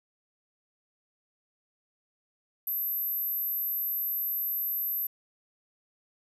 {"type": "tone", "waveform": "sine", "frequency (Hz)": 12170, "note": "F#9", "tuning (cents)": 48, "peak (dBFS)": -28, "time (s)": [2.67, 5.07], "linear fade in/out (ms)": 5, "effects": []}